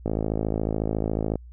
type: click train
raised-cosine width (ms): 2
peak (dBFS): -12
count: 71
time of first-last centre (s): 0.06-1.356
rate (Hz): 54
effects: added 60 Hz sine -41 dBFS peak until 1.52 s